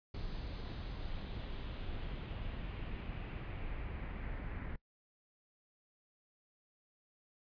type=noise with low-pass filter sweep; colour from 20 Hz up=brown; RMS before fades=-42 dBFS; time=0.14-4.76 s; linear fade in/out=5 ms; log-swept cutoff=4500 to 2000 Hz; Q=2.5; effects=noise-tail reverb RT60 0.1 s tail -23 dB re dry + resampled to 11025 Hz